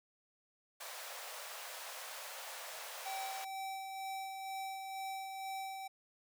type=high-pass noise; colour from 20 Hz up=pink; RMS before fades=-47 dBFS; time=0.8-3.45 s; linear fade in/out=10 ms; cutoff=530 Hz; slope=48 dB/octave
type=tone with tremolo; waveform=square; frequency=772 Hz; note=G5; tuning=27 cents flat; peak=-40 dBFS; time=3.05-5.88 s; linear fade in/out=10 ms; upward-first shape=sine; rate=2.1 Hz; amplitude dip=35%
effects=none